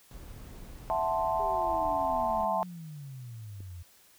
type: noise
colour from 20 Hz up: brown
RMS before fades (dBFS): -45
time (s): 0.11-2.45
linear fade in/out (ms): 2
type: chord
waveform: sine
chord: F# half-diminished seventh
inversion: third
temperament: equal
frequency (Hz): 659.3 / 740 / 880 / 1046.5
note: E5 / F#5 / A5 / C6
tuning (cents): 0 / 0 / 0 / 0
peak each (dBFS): -31 / -34 / -30 / -34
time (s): 0.9-2.63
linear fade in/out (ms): 0
type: exponential sweep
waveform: sine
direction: down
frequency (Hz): 415.3 to 83.9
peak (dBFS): -40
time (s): 1.39-3.83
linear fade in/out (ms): 10
type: click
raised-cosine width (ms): 3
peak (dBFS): -37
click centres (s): 3.605
effects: white hiss -60 dBFS RMS until 4.18 s